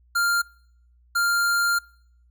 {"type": "tone bursts at uneven times", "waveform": "square", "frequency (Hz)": 1396.9, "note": "F6", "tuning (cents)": 0, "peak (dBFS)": -20, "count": 2, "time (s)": [[0.15, 0.42], [1.15, 1.79]], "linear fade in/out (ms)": 10, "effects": ["noise-tail reverb RT60 0.7 s tail -26 dB re dry", "added 60 Hz sine -55 dBFS peak until 2.3 s"]}